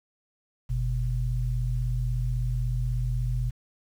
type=tone pair together; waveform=sine; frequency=47.17 / 123.47 Hz; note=F#1 / B2; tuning=+34 / 0 cents; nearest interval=octave + perfect fourth; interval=1666 cents; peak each=-27 dBFS; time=0.69-3.51 s; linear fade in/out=20 ms; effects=9-bit